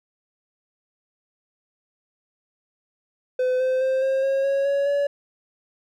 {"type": "tone with pitch steps", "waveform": "triangle", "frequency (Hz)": [508, 516.3, 524.7, 533.3, 542, 550.8, 559.8, 568.9], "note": ["B4", "C5", "C5", "C5", "C#5", "C#5", "C#5", "C#5"], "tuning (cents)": [49, -23, 5, 33, -39, -11, 17, 45], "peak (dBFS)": -17, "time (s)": [3.39, 5.07], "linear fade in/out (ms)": 5, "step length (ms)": 210, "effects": []}